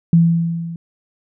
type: tone with level ramp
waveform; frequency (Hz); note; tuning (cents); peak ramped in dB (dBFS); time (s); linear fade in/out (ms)
sine; 167.5; E3; +28; -6 to -26; 0.13-0.76; 2
effects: none